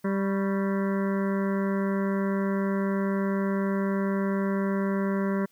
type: harmonic tone with a mistuned harmonic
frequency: 196 Hz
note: G3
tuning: in tune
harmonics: 1 / 2 / 3 / 5 / 6 / 7 / 8 / 9 / 10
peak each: -25 / -31 / -35 / -39 / -41 / -42 / -43 / -44 / -45 dBFS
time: 0.04-5.46 s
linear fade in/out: 10 ms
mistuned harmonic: 6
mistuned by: -89 cents
effects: white hiss -65 dBFS RMS until 5.51 s